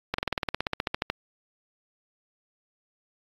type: slowing click train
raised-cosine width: 0.3 ms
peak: -10 dBFS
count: 17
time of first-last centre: 0.14-1.1 s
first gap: 44 ms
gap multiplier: 1.04
effects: AAC 32 kbps